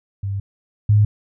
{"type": "tone pair in turn", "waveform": "sine", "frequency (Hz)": [98.9, 104.78], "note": ["G2", "G#2"], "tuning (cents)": [16, 16], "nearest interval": "minor second", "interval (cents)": 100, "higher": "second", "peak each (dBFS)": [-21, -10], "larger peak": "second", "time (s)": [[0.23, 0.4], [0.89, 1.05]], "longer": "first", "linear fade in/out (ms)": 5, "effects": []}